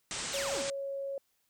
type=low-pass noise; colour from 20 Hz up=white; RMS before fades=-38 dBFS; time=0.11-0.7 s; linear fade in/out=0 ms; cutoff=8800 Hz; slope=96 dB/octave
type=exponential sweep; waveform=sawtooth; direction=down; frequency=4640 to 207.5 Hz; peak=-34 dBFS; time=0.32-0.63 s; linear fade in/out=20 ms
type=tone with pitch glide; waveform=sine; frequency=554.4 to 550.9 Hz; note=C#5 to C#5; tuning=0 to -11 cents; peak=-34 dBFS; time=0.34-1.18 s; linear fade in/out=2 ms; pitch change=-11 cents; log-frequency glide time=0.57-0.98 s
effects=white hiss -75 dBFS RMS until 1.49 s